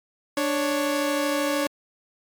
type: tone pair together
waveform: sawtooth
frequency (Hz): 293.7 / 554.4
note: D4 / C#5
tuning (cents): 0 / 0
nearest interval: major seventh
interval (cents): 1100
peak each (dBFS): -21 / -21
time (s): 0.37-1.67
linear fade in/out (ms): 2
effects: MP3 96 kbps